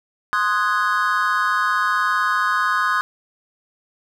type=chord; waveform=triangle; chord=Ab dominant seventh; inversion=first; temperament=equal; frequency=1046.5 / 1244.5 / 1480 / 1661.2 Hz; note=C6 / Eb6 / Gb6 / Ab6; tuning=0 / 0 / 0 / 0 cents; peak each=-21 / -19 / -21 / -23 dBFS; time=0.33-3.01 s; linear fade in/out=0 ms; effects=none